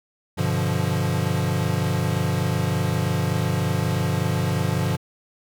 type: chord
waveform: square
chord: G dominant seventh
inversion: none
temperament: equal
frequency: 98 / 123.47 / 146.83 / 174.61 Hz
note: G2 / B2 / D3 / F3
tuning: 0 / 0 / 0 / 0 cents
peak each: -27 dBFS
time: 0.37-4.97 s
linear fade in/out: 20 ms
effects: none